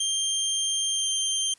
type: tone with pitch glide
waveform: 20% pulse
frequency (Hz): 3177 to 3155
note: G7 to G7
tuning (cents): +23 to +10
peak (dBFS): -18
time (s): 0-1.54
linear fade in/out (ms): 5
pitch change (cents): -13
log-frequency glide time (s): 0.93-1.07
effects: white hiss -59 dBFS RMS until 1.58 s + resampled to 24000 Hz